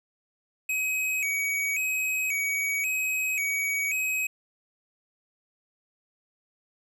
square tone with vibrato, 2393 Hz, D7, 32 cents sharp, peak -26 dBFS, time 0.69-4.27 s, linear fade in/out 5 ms, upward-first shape square, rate 0.93 Hz, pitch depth 100 cents each way, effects none

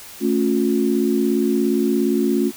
sine chord, A augmented, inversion none, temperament equal with one note detuned, 220 / 277.2 / 357 Hz, A3 / C#4 / E#4, 0 / 0 / +38 cents, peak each -20 dBFS, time 0.2-2.52 s, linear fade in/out 50 ms, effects white hiss -39 dBFS RMS until 2.56 s

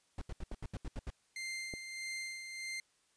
brown noise bursts, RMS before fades -40 dBFS, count 9, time 0.18-1.103 s, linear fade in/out 2 ms, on 35 ms, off 76 ms
clicks, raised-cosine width 2 ms, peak -30 dBFS, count 2, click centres 0.515 / 1.738 s
sawtooth tone with tremolo, 2093 Hz, C7, in tune, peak -35 dBFS, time 1.36-2.8 s, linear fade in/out 2 ms, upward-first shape sine, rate 1.6 Hz, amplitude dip 50%
effects white hiss -73 dBFS RMS until 3.16 s + resampled to 22050 Hz

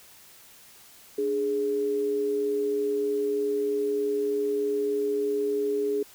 sine tone pair together, 292.1 / 415.3 Hz, D4 / G#4, -9 / 0 cents, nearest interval tritone, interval 609 cents, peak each -33 / -24 dBFS, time 1.18-6.03 s, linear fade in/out 5 ms, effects white hiss -52 dBFS RMS until 6.14 s

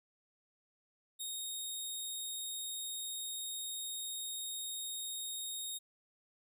15% pulse tone, 3723 Hz, A#7, 3 cents flat, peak -32 dBFS, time 1.19-5.79 s, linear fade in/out 20 ms, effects none

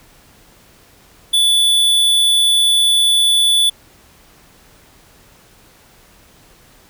square tone, 3465 Hz, A7, 27 cents flat, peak -11 dBFS, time 1.33-3.7 s, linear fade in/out 10 ms, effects pink hiss -48 dBFS RMS until 6.89 s

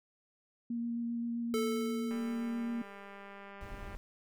sine tone with vibrato, 234.8 Hz, A#3, 13 cents sharp, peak -33 dBFS, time 0.7-2.82 s, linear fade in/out 5 ms, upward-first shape square, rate 7.6 Hz, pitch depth 8 cents each way
square tone with exponential decay, 439 Hz, A4, 4 cents flat, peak -31 dBFS, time 1.54-3.52 s, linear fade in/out 0 ms, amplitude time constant 430 ms
click train, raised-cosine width 0.5 ms, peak -35 dBFS, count 367, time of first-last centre 2.11-3.949 s, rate 199 Hz
brown noise, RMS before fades -45 dBFS, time 3.61-3.97 s, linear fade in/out 0 ms
effects none

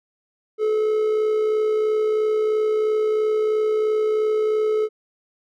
triangle tone with amplitude modulation, 431.1 Hz, A4, 35 cents flat, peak -14 dBFS, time 0.58-4.89 s, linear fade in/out 50 ms, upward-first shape sine, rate 63 Hz, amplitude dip 35%, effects none

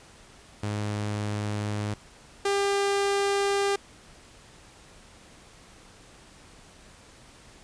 sawtooth tone pair in turn, 104.5 / 399.2 Hz, G#2 / G4, +11 / +32 cents, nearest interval octave + major seventh, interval 2321 cents, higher second, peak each -24 / -19 dBFS, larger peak second, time 0.63-1.94 / 2.45-3.76 s, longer neither, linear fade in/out 5 ms, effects pink hiss -52 dBFS RMS until 7.63 s + resampled to 22050 Hz

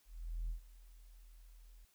sine tone with ADSR envelope, 41.2 Hz, E1, in tune, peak -34 dBFS, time 0.05-1.85 s, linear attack 440 ms, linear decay 110 ms, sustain -21 dB, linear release 3 ms, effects tanh soft clip ceiling -34 dBFS + white hiss -72 dBFS RMS until 1.94 s

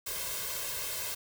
white noise with comb filter, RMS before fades -36 dBFS, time 0.06-1.15 s, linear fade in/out 10 ms, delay 1.9 ms, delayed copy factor +0.95, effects none

